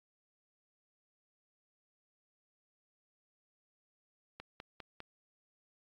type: click train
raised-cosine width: 0.3 ms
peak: -29 dBFS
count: 4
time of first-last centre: 4.4-5.004 s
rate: 4.97 Hz
effects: AAC 64 kbps